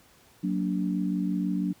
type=chord; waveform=sine; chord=Gb augmented; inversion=none; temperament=just; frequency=185 / 231.2 / 289.1 Hz; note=Gb3 / Bb3 / D4; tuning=0 / -14 / -27 cents; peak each=-27 / -33 / -30 dBFS; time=0.43-1.73 s; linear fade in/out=10 ms; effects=pink hiss -58 dBFS RMS until 1.8 s + high-pass 60 Hz 12 dB/octave